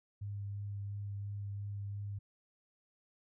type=tone with vibrato; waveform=sine; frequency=101.1 Hz; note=G#2; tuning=46 cents flat; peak=-38 dBFS; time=0.21-2.19 s; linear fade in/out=10 ms; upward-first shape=sine; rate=2.9 Hz; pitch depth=12 cents each way; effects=none